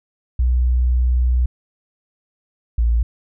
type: tone pair in turn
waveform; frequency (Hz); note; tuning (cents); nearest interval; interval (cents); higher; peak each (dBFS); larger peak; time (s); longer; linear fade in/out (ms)
sine; 61.8 / 57.57; B1 / A#1; +2 / -21; minor second; 123; first; -13; neither; 0.39-1.46 / 2.78-3.03; first; 5
effects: none